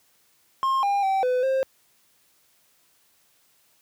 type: tone with pitch steps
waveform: triangle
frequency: 1067 / 803 / 773 / 503 / 530 Hz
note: C6 / G5 / G5 / B4 / C5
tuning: +34 / +41 / -24 / +32 / +22 cents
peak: -18 dBFS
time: 0.63-1.63 s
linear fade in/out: 0 ms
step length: 200 ms
effects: white hiss -63 dBFS RMS until 3.81 s + high-pass 60 Hz 12 dB/octave